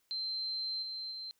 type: tone with level steps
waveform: sine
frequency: 4118 Hz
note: C8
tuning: 28 cents flat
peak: -34 / -38 / -40 dBFS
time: 0.11-1.31 s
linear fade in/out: 0 ms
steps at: 0.82 / 1.11 s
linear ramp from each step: 10 ms
effects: white hiss -75 dBFS RMS until 1.39 s